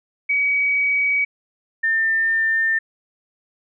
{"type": "tone pair in turn", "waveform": "sine", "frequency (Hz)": [2267, 1799.3], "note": ["C#7", "A6"], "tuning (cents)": [38, 38], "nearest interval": "major third", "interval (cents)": 400, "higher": "first", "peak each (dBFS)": -16, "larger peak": "neither", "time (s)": [[0.29, 1.25], [1.83, 2.79]], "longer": "neither", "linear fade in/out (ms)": 10, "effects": []}